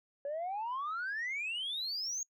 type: exponential sweep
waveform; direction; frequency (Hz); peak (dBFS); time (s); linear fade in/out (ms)
sine; up; 554.4 to 6680; -33; 0.25-2.23; 2
effects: noise-tail reverb RT60 0.1 s tail -23 dB re dry + tanh soft clip ceiling -32 dBFS